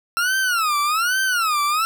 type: tone with vibrato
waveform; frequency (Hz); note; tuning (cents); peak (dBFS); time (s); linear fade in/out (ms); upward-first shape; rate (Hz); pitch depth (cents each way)
40% pulse; 1346; E6; +36; -17; 0.17-1.85; 0; sine; 1.2; 250
effects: 9-bit